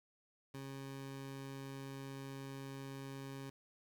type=tone; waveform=20% pulse; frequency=136.2 Hz; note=C#3; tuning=30 cents flat; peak=-40 dBFS; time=0.54-3.5 s; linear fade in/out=5 ms; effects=11-bit